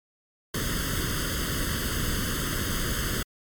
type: noise with comb filter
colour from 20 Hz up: pink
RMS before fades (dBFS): -28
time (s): 0.54-3.23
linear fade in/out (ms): 5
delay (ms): 0.62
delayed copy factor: +0.95
effects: MP3 96 kbps